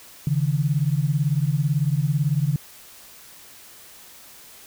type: beating tone pair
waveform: sine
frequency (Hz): 138.59 / 156.59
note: C#3 / D#3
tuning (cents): 0 / +11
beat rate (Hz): 18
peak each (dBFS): -21 / -22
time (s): 0.27-2.56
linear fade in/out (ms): 2
effects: white hiss -46 dBFS RMS until 4.66 s